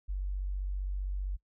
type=tone; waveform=sine; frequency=47.65 Hz; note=G1; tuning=48 cents flat; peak=-31 dBFS; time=0.08-1.37 s; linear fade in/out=20 ms; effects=noise-tail reverb RT60 0.1 s tail -24 dB re dry